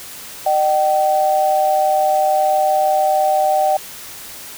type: tone pair together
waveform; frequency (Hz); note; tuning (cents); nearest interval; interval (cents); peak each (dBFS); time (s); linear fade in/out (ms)
sine; 607.6 / 767; D#5 / G5; -41 / -38; major third; 403; -17 / -14; 0.46-3.77; 5
effects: white hiss -34 dBFS RMS until 4.57 s